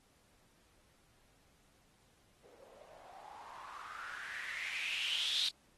violet noise with low-pass filter sweep, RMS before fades -42 dBFS, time 2.43-5.49 s, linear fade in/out 5 ms, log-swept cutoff 450 to 3900 Hz, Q 6.4, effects pink hiss -70 dBFS RMS until 5.77 s + AAC 32 kbps

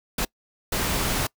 pink noise bursts at uneven times, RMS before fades -25 dBFS, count 2, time 0.18-0.25 / 0.72-1.27 s, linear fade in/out 5 ms, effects noise-tail reverb RT60 0.1 s tail -24 dB re dry

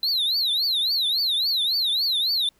triangle tone with vibrato, 4000 Hz, B7, 21 cents sharp, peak -19 dBFS, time 0.03-2.49 s, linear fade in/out 2 ms, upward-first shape triangle, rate 3.6 Hz, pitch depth 260 cents each way, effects pink hiss -64 dBFS RMS until 2.59 s

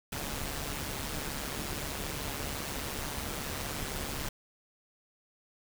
pink noise with amplitude modulation, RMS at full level -34 dBFS, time 0.12-4.29 s, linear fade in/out 5 ms, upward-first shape sine, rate 143 Hz, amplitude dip 60%, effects none

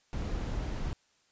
brown noise, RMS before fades -34 dBFS, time 0.13-0.93 s, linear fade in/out 0 ms, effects white hiss -69 dBFS RMS until 1.31 s + resampled to 16000 Hz

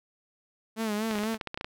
sawtooth tone with vibrato, 215.8 Hz, A3, 33 cents flat, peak -24 dBFS, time 0.76-1.38 s, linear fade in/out 50 ms, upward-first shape sine, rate 4.1 Hz, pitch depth 76 cents each way
clicks, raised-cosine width 0.3 ms, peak -18 dBFS, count 11, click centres 1.111 / 1.155 / 1.187 / 1.236 / 1.344 / 1.412 / 1.473 / 1.544 / 1.575 / 1.611 / 1.645 s
effects none

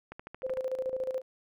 click train, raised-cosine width 0.5 ms, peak -27 dBFS, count 7, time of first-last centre 0.12-0.571 s, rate 13.3 Hz
sine tone with tremolo, 519 Hz, C5, 14 cents flat, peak -28 dBFS, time 0.43-1.22 s, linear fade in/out 20 ms, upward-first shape square, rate 14 Hz, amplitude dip 65%
effects none

